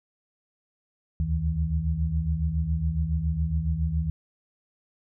sine tone cluster, 71.9 / 79.1 / 160.3 Hz, D2 / D#2 / E3, -36 / +29 / -48 cents, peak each -28 / -27 / -28 dBFS, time 1.2-4.1 s, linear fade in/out 0 ms, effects none

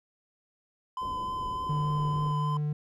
triangle tone with vibrato, 1019 Hz, C6, 46 cents flat, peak -29 dBFS, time 0.97-2.57 s, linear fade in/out 2 ms, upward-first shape triangle, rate 3.4 Hz, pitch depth 13 cents each way
pink low-pass noise, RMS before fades -43 dBFS, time 1.01-2.32 s, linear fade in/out 10 ms, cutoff 560 Hz, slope 48 dB/octave
triangle tone, 149.4 Hz, D3, 30 cents sharp, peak -25 dBFS, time 1.69-2.73 s, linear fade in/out 5 ms
effects none

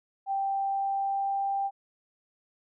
sine tone with pitch glide, 784 to 789.9 Hz, G5 to G5, 0 to +13 cents, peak -26 dBFS, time 0.26-1.71 s, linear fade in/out 50 ms, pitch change +13 cents, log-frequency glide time 0.38-1.45 s, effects none

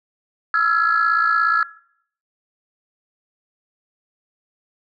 sine tone cluster, 1313 / 1370 / 1682 Hz, E6 / F6 / G#6, -7 / -34 / +22 cents, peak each -18 dBFS, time 0.54-1.63 s, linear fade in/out 2 ms, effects noise-tail reverb RT60 0.6 s tail -19 dB re dry + tanh soft clip ceiling -9 dBFS

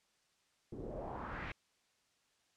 pink noise with low-pass filter sweep, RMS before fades -44 dBFS, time 0.72-1.52 s, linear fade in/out 5 ms, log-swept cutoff 320 to 2400 Hz, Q 2.9, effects white hiss -75 dBFS RMS until 2.56 s + low-pass 7000 Hz 12 dB/octave

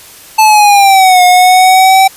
square linear two-way sweep, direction down then up, 878 to 720 to 772 Hz, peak -3 dBFS, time 0.38-2.08 s, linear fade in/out 10 ms, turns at 1.23 s, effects white hiss -34 dBFS RMS until 2.16 s + resampled to 32000 Hz

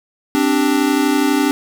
square chord, C suspended second, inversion none, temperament equal, 261.6 / 293.7 / 392 Hz, C4 / D4 / G4, 0 / 0 / 0 cents, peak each -19 / -16 / -22 dBFS, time 0.35-1.51 s, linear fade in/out 0 ms, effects none

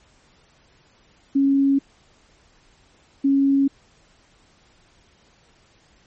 sine tone pair in turn, 275.5 / 275.5 Hz, C#4 / C#4, -11 / -11 cents, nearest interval unison, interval 0 cents, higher neither, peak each -14 dBFS, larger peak neither, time 1.35-1.79 / 3.24-3.68 s, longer neither, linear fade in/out 10 ms, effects pink hiss -57 dBFS RMS until 6.06 s + MP3 32 kbps

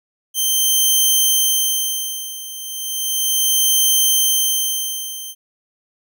10% pulse tone with tremolo, 3125 Hz, G7, 6 cents flat, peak -4 dBFS, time 0.34-5.35 s, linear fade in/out 50 ms, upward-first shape sine, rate 0.35 Hz, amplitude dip 85%, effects none

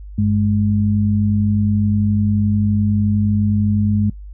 sine tone pair together, 98.2 / 209.6 Hz, G2 / G#3, +4 / +16 cents, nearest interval octave + minor second, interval 1312 cents, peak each -16 dBFS, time 0.18-4.1 s, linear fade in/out 5 ms, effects noise-tail reverb RT60 0.1 s tail -23 dB re dry + added 50 Hz sine -31 dBFS peak until 4.33 s

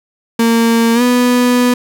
35% pulse tone with pitch glide, 230 to 246.5 Hz, A#3 to B3, -23 to -3 cents, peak -7 dBFS, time 0.39-1.74 s, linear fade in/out 5 ms, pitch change +120 cents, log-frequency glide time 0.94-1.02 s, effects none

